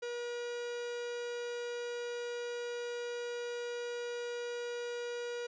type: tone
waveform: 45% pulse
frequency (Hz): 479.9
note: B4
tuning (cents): -50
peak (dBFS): -37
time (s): 0.02-5.47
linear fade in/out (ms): 10
effects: resampled to 16000 Hz